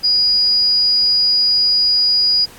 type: tone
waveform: sine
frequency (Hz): 4900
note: D#8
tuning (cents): -27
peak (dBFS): -11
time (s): 0.03-2.46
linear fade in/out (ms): 20
effects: pink hiss -41 dBFS RMS until 2.58 s + AAC 64 kbps